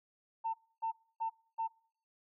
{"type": "tone bursts", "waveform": "sine", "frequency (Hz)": 901, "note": "A5", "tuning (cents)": 41, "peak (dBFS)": -31, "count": 4, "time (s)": [0.44, 1.68], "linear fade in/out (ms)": 20, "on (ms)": 100, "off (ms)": 280, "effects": ["noise-tail reverb RT60 0.5 s tail -23 dB re dry", "tanh soft clip ceiling -27 dBFS"]}